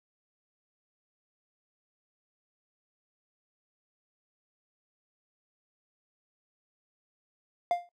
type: tone with exponential decay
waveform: triangle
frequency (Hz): 700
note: F5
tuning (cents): +4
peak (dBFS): -19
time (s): 7.71-7.89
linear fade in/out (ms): 1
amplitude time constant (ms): 38
effects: noise-tail reverb RT60 0.1 s tail -17 dB re dry

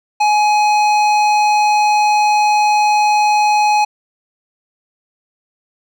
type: tone with hard clipping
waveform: sine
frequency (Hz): 840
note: G#5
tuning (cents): +19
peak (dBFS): -12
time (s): 0.2-3.85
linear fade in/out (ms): 10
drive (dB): 13
effects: none

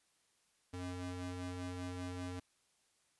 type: ring-modulated tone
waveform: 40% pulse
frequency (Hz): 180.7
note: F#3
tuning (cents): -41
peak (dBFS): -37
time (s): 0.73-2.4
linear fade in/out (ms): 10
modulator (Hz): 87.8
effects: white hiss -75 dBFS RMS until 3.19 s + resampled to 24000 Hz

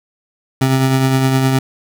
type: tone with tremolo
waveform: 25% pulse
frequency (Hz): 132.4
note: C3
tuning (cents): +21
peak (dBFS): -6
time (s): 0.61-1.59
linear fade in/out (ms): 5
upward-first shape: triangle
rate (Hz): 9.7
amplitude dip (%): 40
effects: none

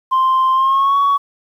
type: tone with pitch glide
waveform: sine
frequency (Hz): 1046.5 to 1121.6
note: C6 to C#6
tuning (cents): 0 to +20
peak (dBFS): -9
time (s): 0.11-1.18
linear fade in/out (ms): 20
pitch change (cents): +120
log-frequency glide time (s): 0.53-0.98
effects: tanh soft clip ceiling -9 dBFS + 8-bit

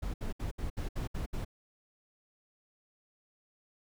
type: noise bursts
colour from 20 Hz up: brown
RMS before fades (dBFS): -35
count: 8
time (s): 0.02-1.449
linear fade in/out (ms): 10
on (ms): 120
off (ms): 67
effects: none

